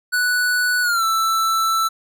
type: tone with pitch glide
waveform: square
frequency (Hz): 1480 to 1326.2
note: F#6 to E6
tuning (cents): 0 to +10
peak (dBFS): -17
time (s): 0.12-1.89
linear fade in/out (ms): 20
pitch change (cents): -190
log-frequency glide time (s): 0.82-1.04
effects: none